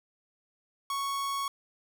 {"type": "tone", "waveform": "45% pulse", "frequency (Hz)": 1108.7, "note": "C#6", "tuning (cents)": 0, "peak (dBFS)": -30, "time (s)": [0.9, 1.48], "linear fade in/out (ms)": 2, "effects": []}